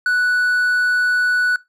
triangle tone with hard clipping, 1480 Hz, F#6, in tune, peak -15 dBFS, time 0.06-1.56 s, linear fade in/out 2 ms, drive 6 dB, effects noise-tail reverb RT60 0.2 s tail -20 dB re dry

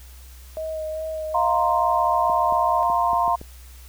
sine tone with vibrato, 629 Hz, D#5, 19 cents sharp, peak -26 dBFS, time 0.57-2.83 s, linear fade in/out 0 ms, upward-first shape sine, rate 2.5 Hz, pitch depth 17 cents each way
sine chord, F suspended fourth, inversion none, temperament just, 698.5 / 931.3 / 1047.7 Hz, F5 / Bb5 / C6, 0 / -2 / +2 cents, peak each -22 dBFS, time 1.34-3.36 s, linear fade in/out 10 ms
clicks, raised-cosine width 2 ms, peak -24 dBFS, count 6, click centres 2.298 / 2.524 / 2.9 / 3.132 / 3.279 / 3.414 s
effects added 63 Hz sine -41 dBFS peak until 3.88 s + white hiss -50 dBFS RMS until 3.88 s

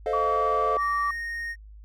triangle chord, F dominant seventh, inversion first, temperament equal, 440 / 523.3 / 622.3 / 698.5 Hz, A4 / C5 / Eb5 / F5, 0 / 0 / 0 / 0 cents, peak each -26 / -28 / -28 / -28 dBFS, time 0.06-0.77 s, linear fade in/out 2 ms
sine tone with pitch glide, 1140 to 1155.2 Hz, C#6 to D6, +48 to -29 cents, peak -23 dBFS, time 0.13-1.11 s, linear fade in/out 5 ms, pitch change +23 cents, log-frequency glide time 0.25-0.65 s
triangle tone, 1856 Hz, A#6, 8 cents flat, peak -28 dBFS, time 0.77-1.56 s, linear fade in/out 50 ms
effects tanh soft clip ceiling -12 dBFS + added 52 Hz sine -43 dBFS peak until 1.84 s

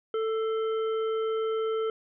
harmonic tone with a mistuned harmonic, 443.1 Hz, A4, 12 cents sharp, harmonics 1 / 3 / 5 / 7, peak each -26 / -36 / -51 / -46 dBFS, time 0.14-1.9 s, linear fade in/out 2 ms, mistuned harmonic 5, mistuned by -100 cents, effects none

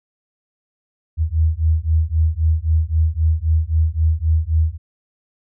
sine beating tone pair, 78 / 81.8 Hz, D#2 / E2, +5 / -13 cents, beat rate 3.8 Hz, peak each -17 dBFS, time 1.17-4.78 s, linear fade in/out 50 ms, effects none

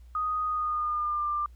sine tone with pitch glide, 1244.5 to 1189.7 Hz, D#6 to D6, 0 to +22 cents, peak -26 dBFS, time 0.15-1.46 s, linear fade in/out 2 ms, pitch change -78 cents, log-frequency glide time 0.45-1.29 s, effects added 60 Hz sine -47 dBFS peak until 1.55 s + pink hiss -69 dBFS RMS until 1.55 s

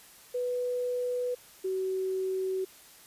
sine tone pair in turn, 493.9 / 377.8 Hz, B4 / F#4, 0 / +36 cents, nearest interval perfect fourth, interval 464 cents, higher first, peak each -28 dBFS, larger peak neither, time 0.34-1.35 / 1.64-2.65 s, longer neither, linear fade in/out 10 ms, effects white hiss -54 dBFS RMS until 3.06 s + resampled to 32000 Hz

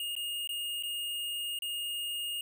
square tone with dropouts, 2846 Hz, F7, 32 cents sharp, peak -34 dBFS, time 0-2.41 s, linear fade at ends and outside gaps 2 ms, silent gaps 0.153-0.164 / 0.474-0.491 / 0.826-0.834 / 1.589-1.621 s, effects none

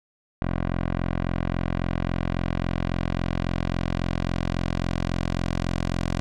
10% pulse tone with low-pass filter sweep, 43.65 Hz, F1, in tune, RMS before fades -26 dBFS, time 0.42-6.2 s, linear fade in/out 0 ms, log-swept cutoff 1900 to 6800 Hz, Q 0.81, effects none

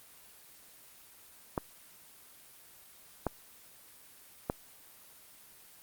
clicks, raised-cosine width 1 ms, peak -15 dBFS, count 3, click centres 1.578 / 3.267 / 4.499 s, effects white hiss -56 dBFS RMS until 5.82 s + Opus 24 kbps

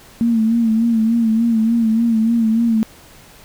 sine tone with vibrato, 227.1 Hz, A#3, 45 cents flat, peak -12 dBFS, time 0.21-2.83 s, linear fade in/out 0 ms, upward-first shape sine, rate 3.4 Hz, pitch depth 59 cents each way, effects pink hiss -44 dBFS RMS until 3.44 s

